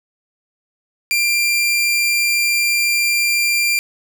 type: tone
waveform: sawtooth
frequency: 2378 Hz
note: D7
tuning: 21 cents sharp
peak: -11 dBFS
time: 1.11-3.79 s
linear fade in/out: 0 ms
effects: none